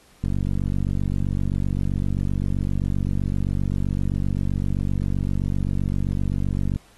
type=click train; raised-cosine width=5 ms; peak=-12 dBFS; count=312; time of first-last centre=0.24-6.76 s; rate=47.7 Hz; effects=pink hiss -55 dBFS RMS until 6.97 s + AAC 32 kbps